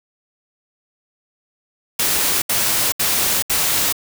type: noise bursts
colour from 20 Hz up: white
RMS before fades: -18 dBFS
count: 4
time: 1.99-3.926 s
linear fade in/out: 5 ms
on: 430 ms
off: 72 ms
effects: none